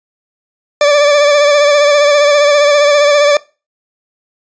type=tone with vibrato; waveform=40% pulse; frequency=582 Hz; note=D5; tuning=16 cents flat; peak=-5 dBFS; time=0.81-3.37 s; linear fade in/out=2 ms; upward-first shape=sine; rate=15 Hz; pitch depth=38 cents each way; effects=noise-tail reverb RT60 0.3 s tail -21 dB re dry + resampled to 16000 Hz